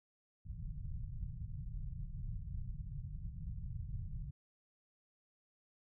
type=low-pass noise; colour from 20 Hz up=pink; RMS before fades=-43 dBFS; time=0.45-4.31 s; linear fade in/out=10 ms; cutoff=160 Hz; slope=48 dB/octave; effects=none